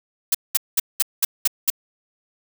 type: noise bursts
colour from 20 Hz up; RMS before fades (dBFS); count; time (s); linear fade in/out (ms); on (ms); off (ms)
blue; -17; 7; 0.32-1.702; 5; 26; 200
effects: none